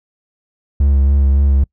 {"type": "tone with vibrato", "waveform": "triangle", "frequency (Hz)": 69.3, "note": "C#2", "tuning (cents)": 0, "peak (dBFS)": -7, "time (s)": [0.8, 1.64], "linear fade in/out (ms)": 5, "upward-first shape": "sine", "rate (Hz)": 3.6, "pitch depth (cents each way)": 28, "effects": ["noise-tail reverb RT60 0.1 s tail -26 dB re dry"]}